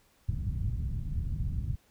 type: low-pass noise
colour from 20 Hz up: white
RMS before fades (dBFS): -32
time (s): 0.28-1.76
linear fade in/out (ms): 10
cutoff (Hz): 130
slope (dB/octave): 24
effects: pink hiss -66 dBFS RMS until 1.9 s